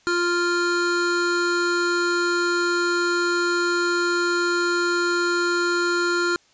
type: tone pair together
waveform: square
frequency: 349.2 / 1396.8 Hz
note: F4 / F6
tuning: 0 / 0 cents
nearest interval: 2 octaves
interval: 2400 cents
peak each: -23 dBFS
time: 0.07-6.36 s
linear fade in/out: 0 ms
effects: white hiss -58 dBFS RMS until 6.53 s + resampled to 16000 Hz